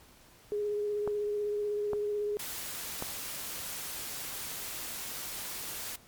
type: tone with vibrato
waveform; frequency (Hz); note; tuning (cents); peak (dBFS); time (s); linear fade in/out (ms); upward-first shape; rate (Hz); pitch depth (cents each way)
sine; 415.3; G#4; 0; -29; 0.52-2.37; 0; sine; 16; 16
type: clicks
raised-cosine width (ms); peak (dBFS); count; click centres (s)
1; -21; 3; 1.076 / 1.933 / 3.024
type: noise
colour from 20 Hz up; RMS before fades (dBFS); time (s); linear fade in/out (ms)
white; -39; 2.39-5.96; 5
effects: pink hiss -58 dBFS RMS until 6.07 s + MP3 96 kbps